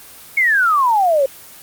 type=exponential sweep; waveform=sine; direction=down; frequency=2217 to 524 Hz; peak=-11 dBFS; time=0.37-1.26 s; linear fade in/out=5 ms; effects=white hiss -39 dBFS RMS until 1.62 s + Opus 24 kbps